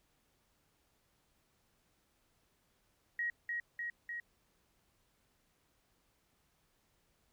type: tone with echo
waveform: sine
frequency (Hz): 1894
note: A#6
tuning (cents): +27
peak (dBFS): -33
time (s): 3.19-3.3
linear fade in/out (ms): 2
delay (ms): 300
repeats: 3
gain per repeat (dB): -2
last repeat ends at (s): 4.2
effects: pink hiss -75 dBFS RMS until 7.32 s